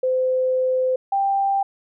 sine tone pair in turn, 514 / 788.6 Hz, C5 / G5, -31 / +10 cents, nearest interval perfect fifth, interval 741 cents, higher second, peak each -17 dBFS, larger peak neither, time 0.03-0.96 / 1.12-1.63 s, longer first, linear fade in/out 5 ms, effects none

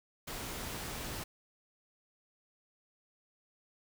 pink noise, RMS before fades -41 dBFS, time 0.27-1.24 s, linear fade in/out 10 ms, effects none

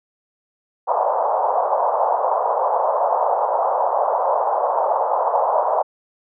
white band-pass noise, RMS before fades -19 dBFS, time 0.87-5.83 s, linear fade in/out 20 ms, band 520 to 1000 Hz, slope 48 dB/octave, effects none

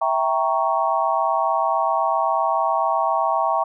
sine chord, E diminished seventh, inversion none, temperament equal with one note detuned, 656.6 / 784 / 932.3 / 1108.7 Hz, E5 / G5 / Bb5 / Db6, -7 / 0 / 0 / 0 cents, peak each -23 dBFS, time 0.01-3.64 s, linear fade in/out 10 ms, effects none

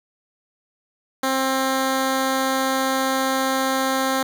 10% pulse tone, 265 Hz, C4, 22 cents sharp, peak -11 dBFS, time 1.23-4.23 s, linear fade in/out 5 ms, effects none

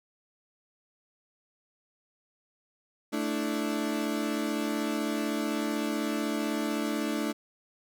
35% pulse chord, A suspended fourth, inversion none, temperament equal, 220 / 293.7 / 329.6 Hz, A3 / D4 / E4, 0 / 0 / 0 cents, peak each -31 / -30 / -33 dBFS, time 3.12-7.33 s, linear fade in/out 20 ms, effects none

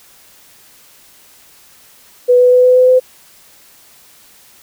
sine tone with pitch steps, 493.9 / 497 / 500.2 / 503.4 / 506.6 / 509.8 Hz, B4 / B4 / B4 / B4 / B4 / C5, 0 / +11 / +22 / +33 / +44 / -45 cents, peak -5 dBFS, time 2.28-3 s, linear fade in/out 20 ms, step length 120 ms, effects white hiss -45 dBFS RMS until 4.62 s

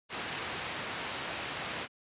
white low-pass noise, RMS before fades -38 dBFS, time 0.09-1.88 s, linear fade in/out 50 ms, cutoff 3000 Hz, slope 12 dB/octave, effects high-pass 80 Hz 12 dB/octave + resampled to 8000 Hz

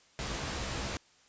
pink noise with comb filter, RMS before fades -36 dBFS, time 0.19-0.97 s, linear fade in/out 0 ms, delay 15 ms, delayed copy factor +0.7, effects white hiss -63 dBFS RMS until 1.28 s + resampled to 16000 Hz

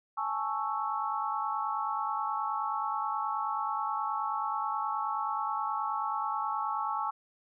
sine chord, A major seventh, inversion third, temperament equal, 830.6 / 880 / 1108.7 / 1318.5 Hz, G#5 / A5 / C#6 / E6, 0 / 0 / 0 / 0 cents, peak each -36 / -35 / -34 / -36 dBFS, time 0.17-7.11 s, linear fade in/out 10 ms, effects none

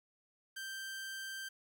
sawtooth tone, 1568 Hz, G6, in tune, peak -38 dBFS, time 0.56-1.49 s, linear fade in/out 10 ms, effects 11-bit

